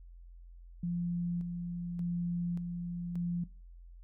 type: tone with tremolo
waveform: sine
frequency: 173.6 Hz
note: F3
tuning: 10 cents flat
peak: -31 dBFS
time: 0.83-3.44 s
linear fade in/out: 5 ms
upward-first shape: square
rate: 0.86 Hz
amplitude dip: 40%
effects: noise-tail reverb RT60 0.3 s tail -19 dB re dry + added 43 Hz sine -49 dBFS peak until 4.03 s